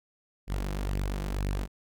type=tone with flanger; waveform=sawtooth; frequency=48.57 Hz; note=G1; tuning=15 cents flat; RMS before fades=-31 dBFS; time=0.47-1.68 s; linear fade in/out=50 ms; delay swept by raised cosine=0.38 to 5.98 ms; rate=2 Hz; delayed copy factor=+0.55; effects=none